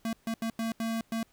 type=tone bursts at uneven times; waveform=square; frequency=226.4 Hz; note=A3; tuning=50 cents sharp; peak=-30 dBFS; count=6; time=0.05-0.13 / 0.27-0.34 / 0.42-0.5 / 0.59-0.72 / 0.8-1.01 / 1.12-1.23 s; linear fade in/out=2 ms; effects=pink hiss -66 dBFS RMS until 1.32 s